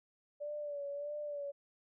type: tone with vibrato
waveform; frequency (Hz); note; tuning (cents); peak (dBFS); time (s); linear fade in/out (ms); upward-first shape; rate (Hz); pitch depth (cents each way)
sine; 580; D5; -22; -38; 0.4-1.52; 20; sine; 1.6; 44
effects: none